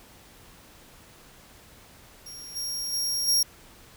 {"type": "tone with level steps", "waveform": "sawtooth", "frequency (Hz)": 5590, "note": "F8", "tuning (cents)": 1, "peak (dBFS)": [-37, -27, -23, -17], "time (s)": [2.26, 3.43], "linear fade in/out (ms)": 5, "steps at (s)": [2.55, 2.92, 3.27], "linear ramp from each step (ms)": 20, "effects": ["pink hiss -52 dBFS RMS until 3.96 s"]}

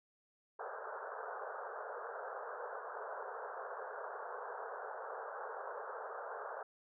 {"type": "band-pass noise", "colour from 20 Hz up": "pink", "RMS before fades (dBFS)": -45, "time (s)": [0.59, 6.63], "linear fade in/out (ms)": 5, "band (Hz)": [420, 1600], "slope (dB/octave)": 96, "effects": []}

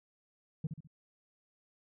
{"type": "tone with echo", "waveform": "sine", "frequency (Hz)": 155.56, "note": "D#3", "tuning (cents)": 0, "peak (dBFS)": -28, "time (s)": [0.64, 0.67], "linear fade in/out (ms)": 5, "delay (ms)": 68, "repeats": 3, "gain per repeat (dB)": -8, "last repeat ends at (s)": 0.874, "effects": ["tanh soft clip ceiling -30 dBFS"]}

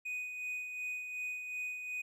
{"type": "tone with tremolo", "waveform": "triangle", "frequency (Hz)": 2489, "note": "D#7", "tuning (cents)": 0, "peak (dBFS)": -34, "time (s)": [0.05, 2.02], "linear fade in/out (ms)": 10, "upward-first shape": "sine", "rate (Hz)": 2.7, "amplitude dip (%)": 45, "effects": []}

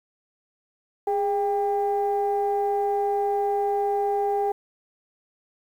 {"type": "tone pair together", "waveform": "sine", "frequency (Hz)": [410.8, 796], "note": ["G#4", "G5"], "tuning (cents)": [-19, 26], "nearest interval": "major seventh", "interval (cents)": 1145, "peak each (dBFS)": -23, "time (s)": [1.07, 4.52], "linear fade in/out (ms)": 5, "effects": ["tanh soft clip ceiling -15 dBFS", "9-bit"]}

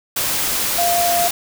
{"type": "tone in noise", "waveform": "sine", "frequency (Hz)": 695, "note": "F5", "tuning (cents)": -9, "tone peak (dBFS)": -16, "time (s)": [0.78, 1.28], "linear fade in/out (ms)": 5, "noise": "white", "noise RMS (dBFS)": -20, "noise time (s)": [0.16, 1.31], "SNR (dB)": 1, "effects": []}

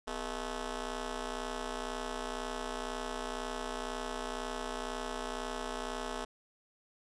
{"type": "ring-modulated tone", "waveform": "10% pulse", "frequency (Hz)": 220, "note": "A3", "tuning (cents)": 0, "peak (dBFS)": -25, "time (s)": [0.07, 6.25], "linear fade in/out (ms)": 10, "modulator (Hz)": 189, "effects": ["resampled to 22050 Hz"]}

